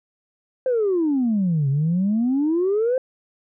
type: exponential two-way sweep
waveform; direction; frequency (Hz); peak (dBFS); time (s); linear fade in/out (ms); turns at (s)
sine; down then up; 529 to 134 to 529; -16; 0.66-2.98; 2; 1.69
effects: tanh soft clip ceiling -14 dBFS